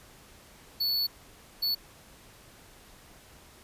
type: tone bursts at uneven times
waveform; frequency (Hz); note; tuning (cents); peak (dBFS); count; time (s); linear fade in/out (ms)
square; 4435; C#8; 0; -26; 2; 0.8-1.07 / 1.62-1.75; 10
effects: pink hiss -54 dBFS RMS until 3.63 s + resampled to 32000 Hz